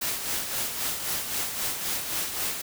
white noise with tremolo, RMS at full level -28 dBFS, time 0.01-2.62 s, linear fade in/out 10 ms, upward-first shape sine, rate 3.8 Hz, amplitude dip 50%, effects none

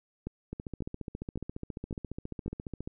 two click trains, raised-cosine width 3 ms, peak -24 / -22 dBFS, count 35 / 5, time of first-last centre 0.53-2.875 / 0.27-2.48 s, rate 14.5 / 1.81 Hz, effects none

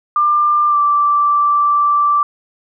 sine tone with pitch glide, 1193 to 1169.1 Hz, D6 to D6, +27 to -8 cents, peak -10 dBFS, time 0.16-2.23 s, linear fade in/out 2 ms, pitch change -35 cents, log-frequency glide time 0.68-0.77 s, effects none

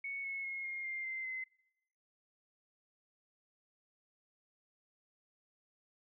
sine tone with pitch steps, 2217 / 2189 / 2161 / 2134 / 2107 / 2081 / 2054 Hz, C#7 / C#7 / C#7 / C7 / C7 / C7 / C7, 0 / -22 / -45 / +34 / +12 / -10 / -33 cents, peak -38 dBFS, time 0.04-1.44 s, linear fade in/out 5 ms, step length 200 ms, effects noise-tail reverb RT60 0.9 s tail -25 dB re dry

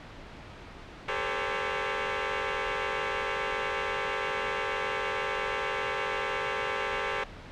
10% pulse tone cluster, 400.9 / 446.3 / 513 / 560 Hz, G4 / A4 / C5 / C#5, +39 / +25 / -34 / +18 cents, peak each -26 dBFS, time 1.08-7.24 s, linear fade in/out 5 ms, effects pink hiss -45 dBFS RMS until 7.51 s + low-pass 3000 Hz 12 dB/octave

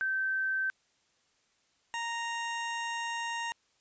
sine / 20% pulse tone pair in turn, 1549 / 930.5 Hz, G6 / A#5, -21 / -3 cents, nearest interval major sixth, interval 882 cents, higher first, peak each -28 dBFS, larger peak neither, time 0.01-0.7 / 1.94-3.52 s, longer second, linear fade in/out 0 ms, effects white hiss -71 dBFS RMS until 3.8 s + resampled to 16000 Hz

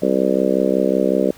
harmonic tone, 65.41 Hz, C2, in tune, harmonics 3 / 4 / 5 / 6 / 7 / 8 / 9, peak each -22 / -22 / -22 / -22 / -22 / -22 / -22 dBFS, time 0.02-1.31 s, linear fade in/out 5 ms, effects pink hiss -45 dBFS RMS until 1.37 s

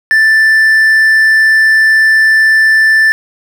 triangle tone, 1766 Hz, A6, 6 cents sharp, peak -3 dBFS, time 0.11-3.12 s, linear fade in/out 0 ms, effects 7-bit

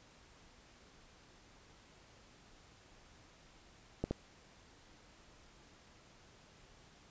clicks, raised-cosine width 2 ms, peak -21 dBFS, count 2, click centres 4.04 / 4.11 s, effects pink hiss -62 dBFS RMS until 7.1 s + resampled to 16000 Hz

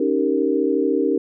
sine chord, Eb dominant seventh, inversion third, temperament equal with one note detuned, 277.2 / 311.1 / 392 / 463.5 Hz, Db4 / Eb4 / G4 / Bb4, 0 / 0 / 0 / -10 cents, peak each -22 dBFS, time 0-1.18 s, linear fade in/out 5 ms, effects none

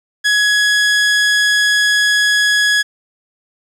sawtooth tone, 1677 Hz, G#6, 16 cents sharp, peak -7 dBFS, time 0.24-2.83 s, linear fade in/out 20 ms, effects low-pass 8000 Hz 12 dB/octave + 8-bit

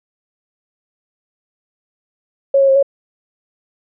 sine tone with pitch steps, 550 / 546 / 537 / 555 Hz, C#5 / C#5 / C5 / C#5, -14 / -26 / +45 / +2 cents, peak -8 dBFS, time 2.54-2.828 s, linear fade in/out 5 ms, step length 72 ms, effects none

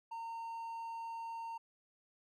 triangle tone, 916 Hz, A#5, 31 cents flat, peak -39 dBFS, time 0.11-1.58 s, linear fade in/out 10 ms, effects none

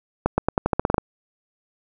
accelerating click train, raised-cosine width 1 ms, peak -4 dBFS, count 11, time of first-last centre 0.26-0.981 s, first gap 120 ms, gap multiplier 0.88, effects none

